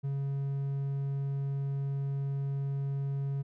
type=tone; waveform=triangle; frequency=138.59 Hz; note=C#3; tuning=in tune; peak=-28 dBFS; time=0.03-3.43 s; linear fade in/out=20 ms; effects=none